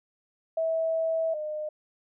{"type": "tone pair in turn", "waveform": "sine", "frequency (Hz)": [650, 609.8], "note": ["E5", "D#5"], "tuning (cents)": [-24, -35], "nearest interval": "minor second", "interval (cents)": 111, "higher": "first", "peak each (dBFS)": [-24, -30], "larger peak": "first", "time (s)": [[0.57, 1.34], [1.34, 1.69]], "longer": "first", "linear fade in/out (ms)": 5, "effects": []}